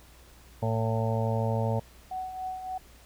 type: harmonic tone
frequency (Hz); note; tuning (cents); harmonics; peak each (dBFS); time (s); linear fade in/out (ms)
112.5; A2; +39; 1 / 2 / 4 / 5 / 6 / 7 / 8; -27 / -34 / -35 / -33 / -37 / -39 / -37; 0.62-1.8; 10
type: tone with tremolo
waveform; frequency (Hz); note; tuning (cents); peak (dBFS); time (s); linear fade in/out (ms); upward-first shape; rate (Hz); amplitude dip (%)
sine; 747; F#5; +16; -30; 2.11-2.78; 5; triangle; 3.5; 60
effects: added 60 Hz sine -54 dBFS peak until 3.05 s + pink hiss -56 dBFS RMS until 3.05 s